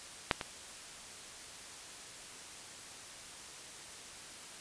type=clicks; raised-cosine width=0.3 ms; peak=-9 / -20 dBFS; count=2; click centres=0.312 / 0.412 s; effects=white hiss -49 dBFS RMS until 4.6 s + resampled to 22050 Hz